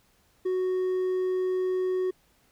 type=tone with hard clipping; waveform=triangle; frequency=370 Hz; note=F#4; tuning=in tune; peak=-25 dBFS; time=0.45-2.11 s; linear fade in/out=10 ms; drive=5 dB; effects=pink hiss -65 dBFS RMS until 2.51 s